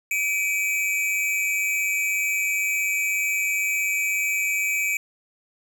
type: tone pair together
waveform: square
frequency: 2311 / 2507 Hz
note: D7 / D#7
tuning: -28 / +12 cents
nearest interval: minor second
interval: 140 cents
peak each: -24 / -27 dBFS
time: 0.11-4.97 s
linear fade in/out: 2 ms
effects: none